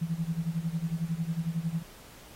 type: tone with tremolo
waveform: sine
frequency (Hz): 164.9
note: E3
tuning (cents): +1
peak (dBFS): -25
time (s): 0.01-1.83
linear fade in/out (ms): 10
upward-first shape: sine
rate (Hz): 11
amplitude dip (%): 85
effects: pink hiss -52 dBFS RMS until 2.35 s + AAC 48 kbps